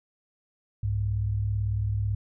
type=tone pair together; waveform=sine; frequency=65 / 103.18 Hz; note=C2 / G#2; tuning=-11 / -11 cents; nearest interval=minor sixth; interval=800 cents; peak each=-31 / -25 dBFS; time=0.83-2.15 s; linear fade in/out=5 ms; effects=none